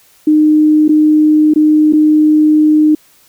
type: tone with dropouts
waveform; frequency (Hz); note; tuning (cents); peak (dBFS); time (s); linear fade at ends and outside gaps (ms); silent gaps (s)
sine; 305.9; D#4; -29; -5; 0.27-2.95; 5; 0.881-0.891 / 1.538-1.559 / 1.926-1.933
effects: white hiss -48 dBFS RMS until 3.28 s